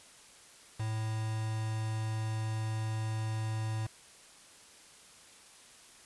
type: tone with quantisation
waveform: triangle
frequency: 110 Hz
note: A2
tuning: in tune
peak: -30 dBFS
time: 0.79-3.87 s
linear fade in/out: 10 ms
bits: 7
effects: white hiss -56 dBFS RMS until 6.05 s + resampled to 24000 Hz